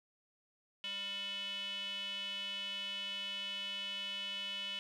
square tone with band-pass filter, 199.2 Hz, G3, 28 cents sharp, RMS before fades -41 dBFS, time 0.84-4.79 s, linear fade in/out 0 ms, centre 3000 Hz, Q 9.1, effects none

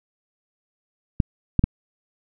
clicks, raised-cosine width 5 ms, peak -4 dBFS, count 3, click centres 1.202 / 1.593 / 1.64 s, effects none

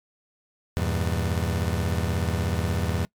30% pulse chord, E diminished, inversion none, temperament just, 82.41 / 98.89 / 118.67 Hz, E2 / G2 / Bb2, 0 / +16 / +31 cents, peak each -23 / -26 / -29 dBFS, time 0.77-3.05 s, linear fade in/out 0 ms, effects noise-tail reverb RT60 0.1 s tail -24 dB re dry + MP3 96 kbps

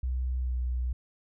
sine tone with pitch glide, 63.2 to 61.86 Hz, B1 to B1, +41 to +3 cents, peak -27 dBFS, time 0.03-0.93 s, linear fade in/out 5 ms, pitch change -38 cents, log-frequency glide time 0.4-0.56 s, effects none

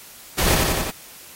pink noise with echo, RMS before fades -20 dBFS, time 0.38-0.55 s, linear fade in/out 5 ms, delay 89 ms, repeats 4, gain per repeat -2 dB, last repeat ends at 0.906 s, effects white hiss -43 dBFS RMS until 1.35 s + AAC 48 kbps

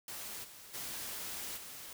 white noise with level steps, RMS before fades -44 / -53 / -42 / -48 dBFS, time 0.08-1.93 s, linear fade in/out 2 ms, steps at 0.43 / 0.73 / 1.56 s, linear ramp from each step 20 ms, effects none

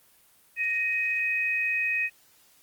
sine tone pair together, 1864.7 / 2519 Hz, A#6 / D#7, 0 / +21 cents, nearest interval perfect fourth, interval 521 cents, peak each -30 / -25 dBFS, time 0.56-2.1 s, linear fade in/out 50 ms, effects white hiss -60 dBFS RMS until 2.62 s + Opus 24 kbps

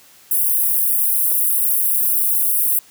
white high-pass noise, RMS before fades -17 dBFS, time 0.31-2.79 s, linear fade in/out 2 ms, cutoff 9700 Hz, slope 48 dB/octave, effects white hiss -48 dBFS RMS until 2.9 s + high-pass 80 Hz 12 dB/octave

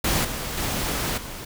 pink noise with level steps, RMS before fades -22 / -30 / -26 / -36 dBFS, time 0.04-1.45 s, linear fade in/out 5 ms, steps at 0.24 / 0.57 / 1.17 s, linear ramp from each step 10 ms, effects none

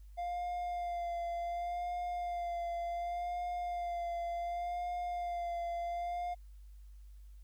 triangle tone with vibrato, 698.5 Hz, F5, in tune, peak -33 dBFS, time 0.17-6.35 s, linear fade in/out 20 ms, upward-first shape sine, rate 0.68 Hz, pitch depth 25 cents each way, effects added 50 Hz sine -50 dBFS peak until 7.43 s + white hiss -75 dBFS RMS until 7.43 s

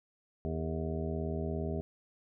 harmonic tone with a mistuned harmonic, 80 Hz, D#2, 49 cents sharp, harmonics 1 / 2 / 3 / 4 / 5 / 6 / 7 / 8 / 9, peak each -37 / -38 / -40 / -47 / -39 / -48 / -51 / -43 / -51 dBFS, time 0.45-1.81 s, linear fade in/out 0 ms, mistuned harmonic 6, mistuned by -84 cents, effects none

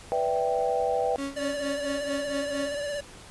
sine chord, E minor seventh, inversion second, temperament equal, 493.9 / 587.3 / 659.3 / 784 Hz, B4 / D5 / E5 / G5, 0 / 0 / 0 / 0 cents, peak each -27 / -32 / -30 / -28 dBFS, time 0.12-1.16 s, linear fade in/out 0 ms
35% pulse tone with tremolo, 277.2 Hz, C#4, in tune, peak -27 dBFS, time 1.18-2.75 s, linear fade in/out 2 ms, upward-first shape sine, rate 4.4 Hz, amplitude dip 85%
square tone with vibrato, 579 Hz, D5, 25 cents flat, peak -30 dBFS, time 1.36-3.01 s, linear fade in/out 10 ms, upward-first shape triangle, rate 17 Hz, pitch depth 44 cents each way
effects pink hiss -47 dBFS RMS until 3.3 s + resampled to 24000 Hz

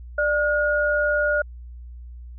sine tone pair together, 594 / 1435.8 Hz, D5 / F6, +20 / +48 cents, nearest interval octave + minor third, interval 1528 cents, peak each -21 dBFS, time 0.18-1.42 s, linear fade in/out 5 ms, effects added 60 Hz sine -36 dBFS peak until 2.38 s

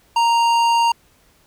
sine tone with tanh clipping, 931 Hz, A#5, 2 cents flat, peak -15 dBFS, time 0.16-0.92 s, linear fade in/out 5 ms, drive 15 dB, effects pink hiss -56 dBFS RMS until 1.46 s

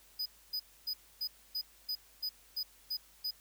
square tone bursts, 4978 Hz, D#8, in tune, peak -34 dBFS, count 10, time 0.19-3.31 s, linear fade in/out 10 ms, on 69 ms, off 270 ms, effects added 50 Hz sine -69 dBFS peak until 3.4 s + white hiss -62 dBFS RMS until 3.4 s

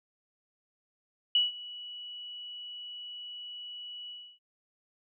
sine tone with ADSR envelope, 2940 Hz, F#7, 12 cents flat, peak -20 dBFS, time 1.35-4.39 s, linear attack 3 ms, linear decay 160 ms, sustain -20 dB, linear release 300 ms, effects none

